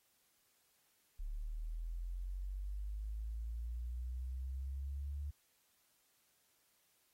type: linear sweep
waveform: sine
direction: up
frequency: 35.59 to 72.7 Hz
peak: -39 dBFS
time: 1.19-5.31 s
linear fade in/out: 10 ms
effects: white hiss -75 dBFS RMS until 7.13 s + AAC 48 kbps